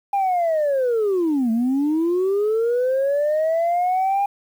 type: linear two-way sweep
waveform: sine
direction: down then up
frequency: 810 to 220 to 810 Hz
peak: -15 dBFS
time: 0.13-4.26 s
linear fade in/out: 5 ms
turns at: 1.51 s
effects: tanh soft clip ceiling -15 dBFS + 8-bit